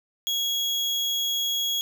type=tone; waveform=35% pulse; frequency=3322 Hz; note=G#7; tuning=in tune; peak=-22 dBFS; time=0.27-1.81 s; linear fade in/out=0 ms; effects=none